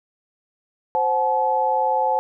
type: chord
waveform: sine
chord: F# diminished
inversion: second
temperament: equal with one note detuned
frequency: 523.3 / 740 / 860.4 Hz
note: C5 / F#5 / A5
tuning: 0 / 0 / -39 cents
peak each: -23 / -25 / -19 dBFS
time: 0.95-2.19 s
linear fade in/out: 0 ms
effects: none